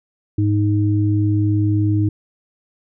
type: tone pair together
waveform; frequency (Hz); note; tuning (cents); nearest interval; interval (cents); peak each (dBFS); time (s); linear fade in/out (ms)
sine; 103.83 / 311.7; G#2 / D#4; 0 / +3; octave + perfect fifth; 1903; -15 / -19; 0.38-2.09; 5
effects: none